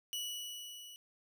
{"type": "tone with level ramp", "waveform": "sawtooth", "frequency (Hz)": 2942, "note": "F#7", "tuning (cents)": -11, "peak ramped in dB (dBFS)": [-33, -47], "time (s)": [0.13, 0.96], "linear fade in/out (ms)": 0, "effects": []}